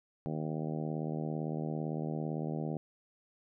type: harmonic tone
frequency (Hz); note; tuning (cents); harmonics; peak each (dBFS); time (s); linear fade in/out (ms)
77.78; D#2; 0; 2 / 3 / 4 / 5 / 6 / 7 / 8 / 9 / 10; -36 / -40 / -42 / -44 / -46 / -47 / -48 / -49 / -50; 0.26-2.77; 0
effects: none